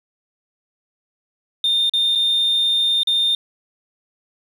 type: tone with dropouts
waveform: sine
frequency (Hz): 3628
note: A#7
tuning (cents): -48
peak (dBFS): -13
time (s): 1.64-3.35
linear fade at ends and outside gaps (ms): 2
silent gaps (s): 1.896-1.936 / 2.152-2.156 / 3.033-3.072
effects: tanh soft clip ceiling -13 dBFS + 8-bit